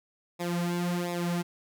sawtooth tone with flanger, 174.61 Hz, F3, in tune, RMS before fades -30 dBFS, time 0.39-1.43 s, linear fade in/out 20 ms, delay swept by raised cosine 0.66 to 4.16 ms, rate 1.4 Hz, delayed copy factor -0.85, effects none

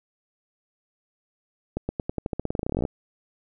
accelerating click train, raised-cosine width 2 ms, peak -13 dBFS, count 23, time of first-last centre 1.77-2.852 s, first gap 120 ms, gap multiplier 0.9, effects none

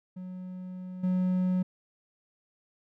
triangle tone with level steps, 183.5 Hz, F#3, 14 cents flat, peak -35 / -22 dBFS, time 0.16-1.63 s, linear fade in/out 10 ms, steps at 1.03 s, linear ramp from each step 10 ms, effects none

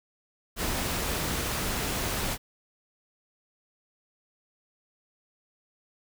pink noise, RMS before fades -30 dBFS, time 0.56-2.38 s, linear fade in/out 50 ms, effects none

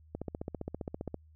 click train, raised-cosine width 2 ms, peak -23 dBFS, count 16, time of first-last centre 0.15-1.143 s, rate 15.1 Hz, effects added 78 Hz sine -56 dBFS peak until 1.35 s

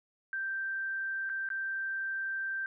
sine tone with dropouts, 1568 Hz, G6, in tune, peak -32 dBFS, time 0.33-2.66 s, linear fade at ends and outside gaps 1 ms, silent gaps 1.293-1.298 / 1.489-1.502 s, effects none

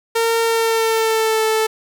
sawtooth tone with pitch glide, 457.7 to 439.1 Hz, A#4 to A4, -32 to -4 cents, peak -11 dBFS, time 0.15-1.67 s, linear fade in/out 10 ms, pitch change -72 cents, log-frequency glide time 0.42-1.44 s, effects none

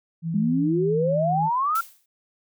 sine tone with pitch glide, 164.81 to 159.47 Hz, E3 to D#3, 0 to +43 cents, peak -24 dBFS, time 0.22-1.5 s, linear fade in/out 50 ms, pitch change -57 cents, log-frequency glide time 0.61-1.34 s
sine exponential sweep, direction up, 197.3 to 1396.9 Hz, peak -20 dBFS, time 0.34-1.81 s, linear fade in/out 5 ms
blue noise with exponential decay, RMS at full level -31 dBFS, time 1.75-2.06 s, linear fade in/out 5 ms, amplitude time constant 67 ms
effects none

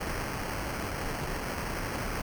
pink noise with sample-and-hold, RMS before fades -34 dBFS, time 0-2.22 s, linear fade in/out 10 ms, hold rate 3675 Hz, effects none

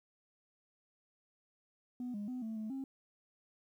sine tone with pitch steps, 247.5 / 205.7 / 252.3 / 222.1 / 217.1 / 268.4 Hz, B3 / G#3 / B3 / A3 / A3 / C4, +4 / -16 / +37 / +16 / -23 / +44 cents, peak -36 dBFS, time 2-2.84 s, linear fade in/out 2 ms, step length 140 ms, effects tanh soft clip ceiling -36 dBFS + 12-bit

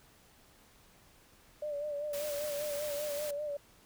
sine tone with vibrato, 587.3 Hz, D5, in tune, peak -34 dBFS, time 1.62-3.57 s, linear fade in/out 5 ms, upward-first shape sine, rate 5.1 Hz, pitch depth 48 cents each way
white noise, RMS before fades -43 dBFS, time 2.13-3.31 s, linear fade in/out 5 ms
effects pink hiss -62 dBFS RMS until 3.85 s

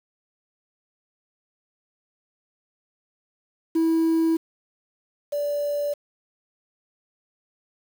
sine tone pair in turn, 326 / 580.9 Hz, E4 / D5, -19 / -19 cents, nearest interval minor seventh, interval 1000 cents, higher second, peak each -15 / -22 dBFS, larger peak first, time 3.75-4.37 / 5.32-5.94 s, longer neither, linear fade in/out 10 ms, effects tanh soft clip ceiling -17 dBFS + 7-bit

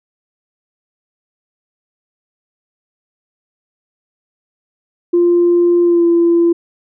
sine tone with pitch glide, 347.8 to 340.2 Hz, F4 to F4, -7 to -45 cents, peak -7 dBFS, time 5.13-6.53 s, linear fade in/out 10 ms, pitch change -38 cents, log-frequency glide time 5.83-6.05 s, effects tanh soft clip ceiling -4 dBFS

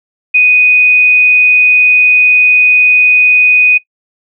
sine tone, 2489 Hz, D#7, in tune, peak -4 dBFS, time 0.34-3.78 s, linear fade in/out 10 ms, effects noise-tail reverb RT60 0.1 s tail -17 dB re dry

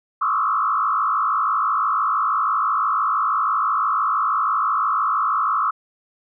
sine tone with frequency modulation, 1210 Hz, D#6, 49 cents flat, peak -17 dBFS, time 0.21-5.71 s, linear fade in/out 10 ms, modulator 53 Hz, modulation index 2.6, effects none

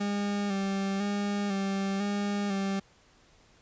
40% pulse tone with vibrato, 199.3 Hz, G3, 29 cents sharp, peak -27 dBFS, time 0-2.8 s, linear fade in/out 10 ms, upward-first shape square, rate 1 Hz, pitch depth 33 cents each way, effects pink hiss -61 dBFS RMS until 3.61 s + resampled to 16000 Hz

